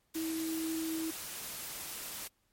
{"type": "tone in noise", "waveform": "sine", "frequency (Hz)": 322.7, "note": "E4", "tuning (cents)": -37, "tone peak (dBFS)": -33, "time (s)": [0.15, 1.11], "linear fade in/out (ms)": 10, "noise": "white", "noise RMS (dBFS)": -42, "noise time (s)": [0.14, 2.28], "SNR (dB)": 6, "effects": ["pink hiss -75 dBFS RMS until 2.52 s", "MP3 64 kbps"]}